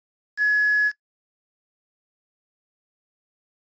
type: tone with quantisation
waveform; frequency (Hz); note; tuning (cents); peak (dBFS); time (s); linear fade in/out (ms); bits
sine; 1692; G#6; +32; -16; 0.37-0.92; 50; 6
effects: noise-tail reverb RT60 0.1 s tail -20 dB re dry + resampled to 16000 Hz